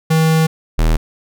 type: tone pair in turn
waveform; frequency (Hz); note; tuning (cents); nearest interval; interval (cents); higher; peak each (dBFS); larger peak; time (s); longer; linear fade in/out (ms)
square; 160 / 40; D#3 / D#1; +49 / +49; 2 octaves; 2400; first; -11; neither; 0.1-0.47 / 0.78-0.97; first; 10
effects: none